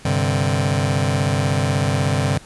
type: chord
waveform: sawtooth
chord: G suspended fourth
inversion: none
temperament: just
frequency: 98 / 130.67 / 147 Hz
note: G2 / C3 / D3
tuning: 0 / -2 / +2 cents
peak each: -17 dBFS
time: 0.05-2.38 s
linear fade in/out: 5 ms
effects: pink hiss -44 dBFS RMS until 2.45 s + resampled to 24000 Hz